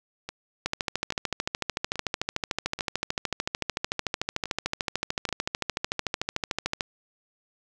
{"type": "two click trains", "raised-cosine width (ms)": 0.2, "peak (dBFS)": [-17, -9], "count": [7, 84], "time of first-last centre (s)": [[0.29, 5.29], [0.66, 6.808]], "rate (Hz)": [1.2, 13.5], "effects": []}